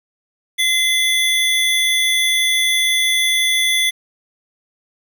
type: tone pair together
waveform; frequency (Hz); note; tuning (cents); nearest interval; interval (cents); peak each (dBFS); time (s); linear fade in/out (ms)
square; 2051 / 3449; C7 / A7; -35 / -35; major sixth; 900; -18 / -17; 0.58-3.91; 20
effects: 8-bit